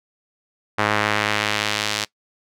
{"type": "tone with band-pass filter sweep", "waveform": "sawtooth", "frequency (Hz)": 105.4, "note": "G#2", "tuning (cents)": 26, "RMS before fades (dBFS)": -22, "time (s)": [0.78, 2.05], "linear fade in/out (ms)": 10, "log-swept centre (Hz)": [1400, 4500], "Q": 0.97, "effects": ["noise-tail reverb RT60 0.1 s tail -20 dB re dry"]}